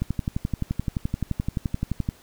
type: click train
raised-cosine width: 5 ms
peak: -12 dBFS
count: 25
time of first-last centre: 0.02-2.089 s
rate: 11.6 Hz
effects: pink hiss -53 dBFS RMS until 2.22 s